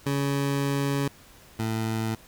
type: tone pair in turn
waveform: 20% pulse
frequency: 140 / 111.47 Hz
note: C#3 / A2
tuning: +18 / +23 cents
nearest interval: major third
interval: 395 cents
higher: first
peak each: -19 / -21 dBFS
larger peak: first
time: 0.06-1.08 / 1.59-2.15 s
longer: first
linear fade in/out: 5 ms
effects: pink hiss -52 dBFS RMS until 2.27 s